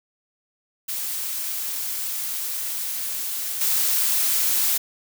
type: noise with level steps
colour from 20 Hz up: blue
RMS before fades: -28 / -21 dBFS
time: 0.88-4.78 s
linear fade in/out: 10 ms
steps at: 3.61 s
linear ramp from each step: 2 ms
effects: none